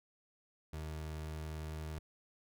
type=tone; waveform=30% pulse; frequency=77.78 Hz; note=D#2; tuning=in tune; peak=-38 dBFS; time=0.73-1.99 s; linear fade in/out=5 ms; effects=none